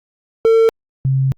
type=tone pair in turn; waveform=triangle / sine; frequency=451.2 / 133.68 Hz; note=A4 / C3; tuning=+44 / +38 cents; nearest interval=octave + major sixth; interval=2106 cents; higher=first; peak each=-6 / -12 dBFS; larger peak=first; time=0.45-0.69 / 1.05-1.32 s; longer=second; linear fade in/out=0 ms; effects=Opus 48 kbps